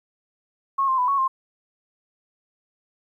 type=tone with pitch steps; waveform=sine; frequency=1091 / 1051 / 996 / 1110 / 1058 Hz; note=C#6 / C6 / B5 / C#6 / C6; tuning=-28 / +7 / +14 / +2 / +19 cents; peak=-18 dBFS; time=0.78-1.28 s; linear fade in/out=10 ms; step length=100 ms; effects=10-bit